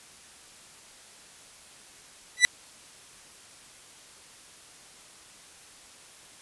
sawtooth tone with exponential growth, 1975.5 Hz, B6, in tune, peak -6 dBFS, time 2.37-2.45 s, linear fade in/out 0 ms, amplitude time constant 17 ms, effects white hiss -51 dBFS RMS until 6.41 s + resampled to 24000 Hz

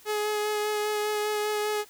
sawtooth tone with vibrato, 421.6 Hz, G#4, 26 cents sharp, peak -22 dBFS, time 0.05-1.85 s, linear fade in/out 50 ms, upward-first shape sine, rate 5 Hz, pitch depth 13 cents each way, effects white hiss -54 dBFS RMS until 1.89 s

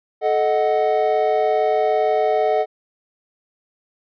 triangle chord, D# diminished, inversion second, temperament equal with one note detuned, 434.7 / 622.3 / 740 Hz, A4 / D#5 / F#5, -21 / 0 / 0 cents, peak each -18 dBFS, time 0.21-2.66 s, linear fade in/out 50 ms, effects resampled to 11025 Hz

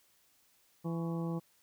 harmonic tone with a mistuned harmonic, 167.1 Hz, E3, 24 cents sharp, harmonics 1 / 2 / 3 / 4 / 5 / 6 / 7, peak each -34 / -40 / -44 / -52 / -49 / -54 / -51 dBFS, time 0.84-1.4 s, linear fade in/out 20 ms, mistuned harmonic 7, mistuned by -78 cents, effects white hiss -69 dBFS RMS until 1.62 s

